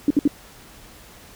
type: tone bursts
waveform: sine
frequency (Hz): 289.2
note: D4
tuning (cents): -27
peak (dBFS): -12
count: 3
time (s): 0.08-0.277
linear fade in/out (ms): 2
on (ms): 25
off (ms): 61
effects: pink hiss -46 dBFS RMS until 1.35 s